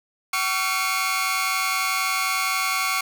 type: tone cluster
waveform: sawtooth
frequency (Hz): 760 / 1128 / 1366 / 2165 / 2428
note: F#5 / C#6 / F6 / C#7 / D#7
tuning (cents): +46 / +30 / -39 / -41 / -43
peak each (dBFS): -28 / -22 / -26 / -23 / -28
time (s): 0.33-3.01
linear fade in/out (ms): 5
effects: none